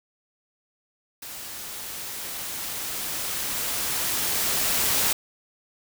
white noise with level ramp, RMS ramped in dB -38 to -22 dBFS, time 1.22-5.13 s, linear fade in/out 5 ms, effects none

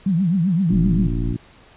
sine tone with vibrato, 178.9 Hz, F3, 42 cents sharp, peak -15 dBFS, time 0.06-1.07 s, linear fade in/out 5 ms, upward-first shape triangle, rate 7.7 Hz, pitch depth 230 cents each way
harmonic tone, 58.27 Hz, A#1, in tune, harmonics 2 / 3 / 4 / 5 / 6, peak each -24 / -29 / -30 / -29 / -34 dBFS, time 0.69-1.37 s, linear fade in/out 10 ms
triangle tone, 43.65 Hz, F1, in tune, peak -20 dBFS, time 0.72-1.33 s, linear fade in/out 10 ms
effects pink hiss -49 dBFS RMS until 1.76 s + resampled to 8000 Hz

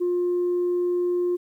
sine tone, 354.4 Hz, F4, 25 cents sharp, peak -19 dBFS, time 0-1.37 s, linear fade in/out 20 ms, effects tanh soft clip ceiling -18 dBFS + 10-bit

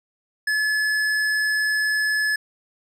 sine tone with hard clipping, 1716 Hz, A6, 44 cents flat, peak -21 dBFS, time 0.47-2.36 s, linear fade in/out 5 ms, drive 11 dB, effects none

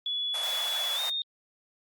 sine tone with pitch glide, 3410 to 3676 Hz, G#7 to A#7, +45 to -25 cents, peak -28 dBFS, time 0.06-1.22 s, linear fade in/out 2 ms, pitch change +130 cents, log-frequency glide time 0.95-1 s
pink high-pass noise, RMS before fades -37 dBFS, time 0.34-1.1 s, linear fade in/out 5 ms, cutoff 560 Hz, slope 48 dB/octave
effects Opus 32 kbps

